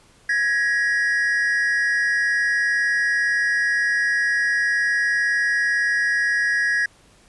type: tone pair together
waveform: triangle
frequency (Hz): 1661.2 / 1900.8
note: G#6 / A#6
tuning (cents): 0 / +33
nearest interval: major second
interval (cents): 233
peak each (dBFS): -18 / -20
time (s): 0.29-6.86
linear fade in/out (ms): 5
effects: pink hiss -54 dBFS RMS until 7.28 s + resampled to 24000 Hz